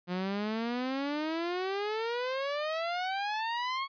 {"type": "exponential sweep", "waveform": "sawtooth", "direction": "up", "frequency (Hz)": [175.9, 1108.7], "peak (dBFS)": -27, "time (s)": [0.07, 3.88], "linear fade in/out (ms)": 50, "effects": ["resampled to 11025 Hz"]}